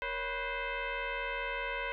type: tone with frequency modulation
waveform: sine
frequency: 554.4 Hz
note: C#5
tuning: in tune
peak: -33 dBFS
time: 0.02-1.92 s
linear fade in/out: 0 ms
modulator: 512 Hz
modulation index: 4.3
effects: none